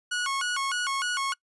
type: tone with vibrato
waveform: sawtooth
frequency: 1264 Hz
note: D#6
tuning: 27 cents sharp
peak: -23 dBFS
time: 0.11-1.34 s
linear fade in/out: 10 ms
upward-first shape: square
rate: 3.3 Hz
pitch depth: 250 cents each way
effects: noise-tail reverb RT60 0.1 s tail -25 dB re dry + resampled to 24000 Hz